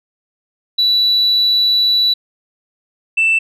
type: tone pair in turn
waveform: sine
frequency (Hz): 3947 / 2660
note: B7 / E7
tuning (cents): -2 / +15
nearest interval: perfect fifth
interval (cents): 683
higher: first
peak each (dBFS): -9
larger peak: neither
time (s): 0.78-2.14 / 3.17-3.39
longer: first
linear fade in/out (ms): 10
effects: tanh soft clip ceiling -7 dBFS